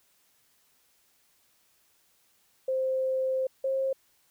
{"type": "tone pair in turn", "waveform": "sine", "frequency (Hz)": [523.3, 534], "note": ["C5", "C5"], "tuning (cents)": [0, 35], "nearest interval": "unison", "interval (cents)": 35, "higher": "second", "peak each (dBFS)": -25, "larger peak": "neither", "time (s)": [[2.68, 3.47], [3.64, 3.93]], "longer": "first", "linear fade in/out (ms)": 5, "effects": ["white hiss -67 dBFS RMS until 4.3 s"]}